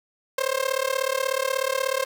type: tone with amplitude modulation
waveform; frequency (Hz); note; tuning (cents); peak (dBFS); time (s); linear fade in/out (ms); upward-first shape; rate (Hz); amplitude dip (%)
sawtooth; 530; C5; +22; -15; 0.38-2.05; 5; sine; 36.5; 95
effects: 7-bit